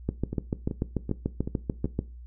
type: two click trains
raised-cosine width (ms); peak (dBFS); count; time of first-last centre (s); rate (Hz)
3; -13 / -18; 14 / 5; 0.09-1.991 / 0.33-1.857; 6.84 / 2.62
effects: noise-tail reverb RT60 0.3 s tail -18 dB re dry + added 60 Hz sine -41 dBFS peak until 2.26 s